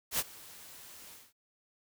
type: noise with ADSR envelope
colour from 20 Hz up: white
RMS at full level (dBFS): -29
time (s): 0.11-1.33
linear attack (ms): 80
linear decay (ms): 39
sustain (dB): -22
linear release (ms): 210
effects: none